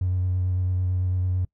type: tone with vibrato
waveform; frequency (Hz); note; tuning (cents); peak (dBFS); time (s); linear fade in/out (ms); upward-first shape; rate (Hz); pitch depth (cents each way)
triangle; 91.5; F#2; -19; -18; 0.01-1.45; 5; sine; 9; 18
effects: noise-tail reverb RT60 0.1 s tail -25 dB re dry + tanh soft clip ceiling -17 dBFS